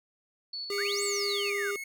sine tone with tremolo, 4435 Hz, C#8, in tune, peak -34 dBFS, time 0.53-1.5 s, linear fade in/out 5 ms, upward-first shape square, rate 4.4 Hz, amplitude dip 30%
square tone, 403.6 Hz, G#4, 49 cents flat, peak -32 dBFS, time 0.7-1.76 s, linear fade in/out 2 ms
45% pulse tone with pitch glide, 2217 to 2185 Hz, C#7 to C#7, 0 to -26 cents, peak -36 dBFS, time 0.72-1.84 s, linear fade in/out 5 ms, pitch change -26 cents, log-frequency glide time 0.83-1.3 s
sine exponential two-way sweep, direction up then down, 1396.9 to 8372 to 1396.9 Hz, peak -32 dBFS, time 0.78-1.71 s, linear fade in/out 2 ms, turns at 1.03 s
effects none

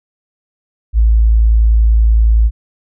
sine tone, 55.3 Hz, A1, 9 cents sharp, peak -6 dBFS, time 0.93-2.51 s, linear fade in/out 50 ms, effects none

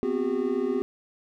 triangle tone cluster, 243.8 / 260.1 / 367.4 / 403.1 Hz, B3 / C4 / F#4 / G4, -22 / -10 / -12 / +48 cents, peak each -31 / -28 / -27 / -26 dBFS, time 0.03-0.82 s, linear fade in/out 0 ms, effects none

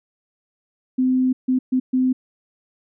sine tone bursts at uneven times, 256.8 Hz, C4, 32 cents flat, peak -15 dBFS, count 4, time 0.98-1.33 / 1.48-1.59 / 1.72-1.8 / 1.93-2.13 s, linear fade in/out 10 ms, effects none

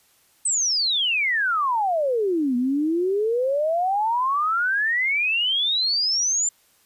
sine exponential two-way sweep, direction down then up, 8372 to 239.6 to 7310 Hz, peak -19 dBFS, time 0.45-6.49 s, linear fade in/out 5 ms, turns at 2.56 s, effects white hiss -60 dBFS RMS until 6.85 s + resampled to 32000 Hz

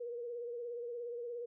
sine tone with vibrato, 476.9 Hz, A#4, 39 cents sharp, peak -39 dBFS, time 0-1.46 s, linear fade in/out 10 ms, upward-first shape sine, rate 17 Hz, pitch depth 42 cents each way, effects none

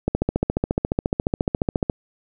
click train, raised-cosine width 2 ms, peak -6 dBFS, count 27, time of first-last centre 0.08-1.898 s, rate 14.3 Hz, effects none

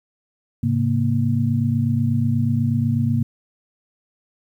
sine tone cluster, 106.3 / 134.5 / 233.6 Hz, G#2 / C3 / A#3, +41 / +48 / +4 cents, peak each -21 dBFS, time 0.63-3.23 s, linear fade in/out 5 ms, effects 9-bit

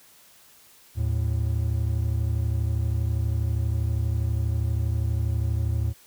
triangle tone pair together, 77.78 / 110.2 Hz, D#2 / A2, 0 / +3 cents, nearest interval tritone, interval 603 cents, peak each -23 dBFS, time 0.95-5.94 s, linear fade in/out 50 ms, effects white hiss -54 dBFS RMS until 6.06 s

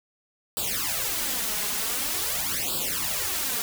white noise with flanger, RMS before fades -28 dBFS, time 0.57-3.62 s, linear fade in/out 0 ms, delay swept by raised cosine 0.24 to 4.84 ms, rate 0.46 Hz, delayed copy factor +1, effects none

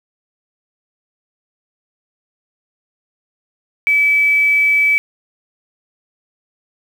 sine tone with quantisation, 2298 Hz, D7, 38 cents flat, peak -10 dBFS, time 3.87-4.98 s, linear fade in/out 0 ms, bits 6, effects none

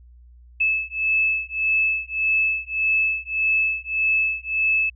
sine beating tone pair, 2609 / 2610.7 Hz, E7 / E7, -18 / -17 cents, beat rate 1.7 Hz, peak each -22 dBFS, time 0.6-4.9 s, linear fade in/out 10 ms, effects added 60 Hz sine -45 dBFS peak until 4.95 s

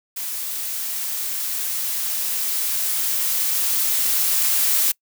blue noise with level ramp, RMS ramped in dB -28 to -18 dBFS, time 0.16-4.92 s, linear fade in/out 10 ms, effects noise-tail reverb RT60 0.1 s tail -25 dB re dry

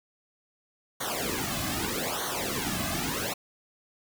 pink noise with flanger, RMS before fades -31 dBFS, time 1-3.34 s, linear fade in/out 10 ms, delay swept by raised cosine 0.39 to 2.19 ms, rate 0.81 Hz, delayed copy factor -1, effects none

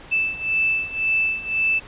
sine beating tone pair, 2637 / 2638.9 Hz, E7 / E7, 0 / +1 cents, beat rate 1.9 Hz, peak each -24 / -21 dBFS, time 0.11-1.8 s, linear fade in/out 20 ms, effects pink hiss -42 dBFS RMS until 1.87 s + resampled to 8000 Hz

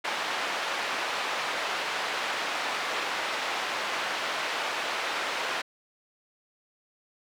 pink band-pass noise, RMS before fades -31 dBFS, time 0.04-5.62 s, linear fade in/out 10 ms, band 720 to 3500 Hz, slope 12 dB/octave, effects none

